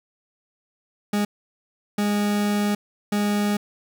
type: tone bursts at uneven times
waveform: 40% pulse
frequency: 206.3 Hz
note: G#3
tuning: 11 cents flat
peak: -19 dBFS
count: 3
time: 1.13-1.25 / 1.98-2.75 / 3.12-3.57 s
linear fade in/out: 5 ms
effects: 9-bit